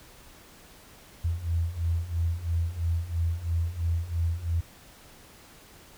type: beating tone pair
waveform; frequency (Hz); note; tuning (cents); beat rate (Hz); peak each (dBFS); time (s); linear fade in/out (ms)
sine; 82.1 / 85.1; E2 / F2; -6 / -44; 3; -30 / -27; 1.24-4.61; 10
effects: pink hiss -52 dBFS RMS until 5.97 s